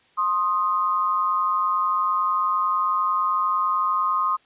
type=tone pair together; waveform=sine; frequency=1055.6 / 1244.5 Hz; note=C6 / D#6; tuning=+15 / 0 cents; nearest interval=minor third; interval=285 cents; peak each=-22 dBFS; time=0.17-4.37 s; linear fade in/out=20 ms; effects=white hiss -59 dBFS RMS until 4.45 s + resampled to 8000 Hz